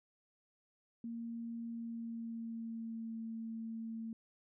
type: tone with pitch glide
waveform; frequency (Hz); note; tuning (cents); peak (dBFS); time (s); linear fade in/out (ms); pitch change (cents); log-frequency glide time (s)
sine; 231.7 to 225.6; A#3 to A3; -10 to +44; -40; 1.04-4.13; 2; -46; 1.68-3.19
effects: none